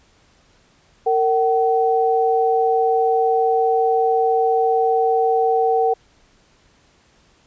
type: tone pair together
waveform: sine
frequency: 457.6 / 759 Hz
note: A#4 / F#5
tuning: -32 / +44 cents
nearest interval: major sixth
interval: 876 cents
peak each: -17 dBFS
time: 1.06-5.94 s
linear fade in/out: 10 ms
effects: pink hiss -56 dBFS RMS until 7.46 s + resampled to 16000 Hz